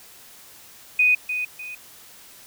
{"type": "tone with echo", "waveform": "sine", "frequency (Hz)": 2489, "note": "D#7", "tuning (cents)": 0, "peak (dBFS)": -14, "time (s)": [0.99, 1.15], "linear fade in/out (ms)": 5, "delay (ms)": 300, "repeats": 2, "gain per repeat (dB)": -9, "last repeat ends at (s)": 1.75, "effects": ["white hiss -47 dBFS RMS until 2.46 s"]}